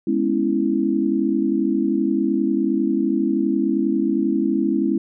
sine chord, C# minor seventh, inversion second, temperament equal, 207.7 / 246.9 / 277.2 / 329.6 Hz, G#3 / B3 / C#4 / E4, 0 / 0 / 0 / 0 cents, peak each -23 / -25 / -22 / -21 dBFS, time 0.07-4.98 s, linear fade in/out 5 ms, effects none

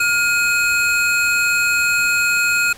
square tone pair together, 1416 / 2521 Hz, F6 / D#7, +23 / +22 cents, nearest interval minor seventh, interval 999 cents, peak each -18 dBFS, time 0-2.73 s, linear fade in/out 5 ms, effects pink hiss -40 dBFS RMS until 2.77 s + low-pass 12000 Hz 12 dB/octave

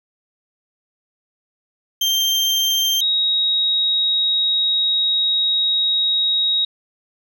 35% pulse / sine tone pair in turn, 3157 / 3790 Hz, G7 / A#7, +12 / +28 cents, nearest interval minor third, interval 316 cents, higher second, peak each -14 / -15 dBFS, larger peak first, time 2.01-3.01 / 3.01-6.65 s, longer second, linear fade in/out 5 ms, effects none

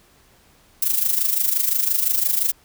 violet noise with amplitude modulation, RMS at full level -17 dBFS, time 0.82-2.52 s, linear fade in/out 5 ms, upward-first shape sine, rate 25.8 Hz, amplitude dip 70%, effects pink hiss -55 dBFS RMS until 2.64 s

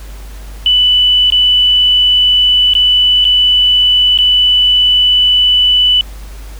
sine tone with dropouts, 2981 Hz, F#7, 12 cents sharp, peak -6 dBFS, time 0.66-6.01 s, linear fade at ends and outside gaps 1 ms, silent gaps 1.302-1.322 / 2.736-2.751 / 3.244-3.251 / 4.176-4.187 s, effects added 50 Hz sine -26 dBFS peak until 6.59 s + pink hiss -38 dBFS RMS until 6.59 s

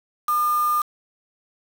sine tone with quantisation, 1210 Hz, D#6, 49 cents flat, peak -18 dBFS, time 0.28-0.82 s, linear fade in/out 5 ms, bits 5, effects none

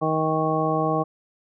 harmonic tone, 157.6 Hz, D#3, 23 cents sharp, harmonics 1 / 2 / 3 / 4 / 5 / 7, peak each -27 / -27 / -27 / -27 / -27 / -27 dBFS, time 0.01-1.04 s, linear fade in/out 20 ms, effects none

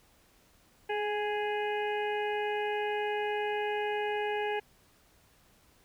harmonic tone with a mistuned harmonic, 415.3 Hz, G#4, in tune, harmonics 1 / 2 / 4 / 5 / 6 / 7, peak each -32 / -34 / -39 / -44 / -42 / -45 dBFS, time 0.89-4.6 s, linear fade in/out 10 ms, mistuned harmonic 1, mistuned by +19 cents, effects pink hiss -64 dBFS RMS until 5.84 s

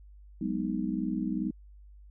sine chord, G# minor seventh, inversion third, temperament just, 186.89 / 207.7 / 249.2 / 311.5 Hz, F#3 / G#3 / B3 / D#4, +18 / 0 / +16 / +2 cents, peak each -34 dBFS, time 0.41-1.51 s, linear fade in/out 5 ms, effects added 50 Hz sine -49 dBFS peak until 2.1 s

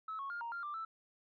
sine tone with pitch steps, 1297 / 1102 / 1409 / 933 / 1392 / 1182 / 1322 Hz, E6 / C#6 / F6 / A#5 / F6 / D6 / E6, -28 / -11 / +15 / +1 / -6 / +11 / +5 cents, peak -38 dBFS, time 0.08-0.85 s, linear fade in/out 5 ms, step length 110 ms, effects tanh soft clip ceiling -35 dBFS

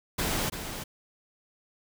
pink noise with echo, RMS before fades -29 dBFS, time 0.18-0.5 s, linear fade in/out 10 ms, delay 340 ms, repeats 1, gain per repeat -8 dB, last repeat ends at 0.84 s, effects none

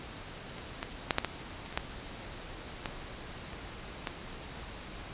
clicks, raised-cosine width 0.3 ms, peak -27 / -18 / -9 / -9 / -14 / -29 / -28 / -12 / -17 / -28 / -16 dBFS, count 11, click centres 0.583 / 0.829 / 1.108 / 1.184 / 1.247 / 1.661 / 1.726 / 1.775 / 2.858 / 3.532 / 4.072 s, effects pink hiss -44 dBFS RMS until 5.13 s + resampled to 8000 Hz

